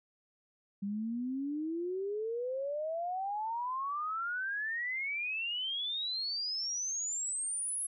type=exponential sweep; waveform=sine; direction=up; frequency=196 to 10960 Hz; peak=-33 dBFS; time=0.82-7.87 s; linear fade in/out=10 ms; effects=none